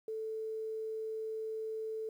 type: tone with quantisation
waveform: sine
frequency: 440 Hz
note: A4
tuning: in tune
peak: -36 dBFS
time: 0.08-2.09 s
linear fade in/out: 2 ms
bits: 11
effects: none